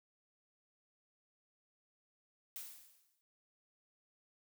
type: noise with exponential decay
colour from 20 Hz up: blue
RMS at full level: -44 dBFS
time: 2.56-3.21 s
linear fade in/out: 0 ms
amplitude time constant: 140 ms
effects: none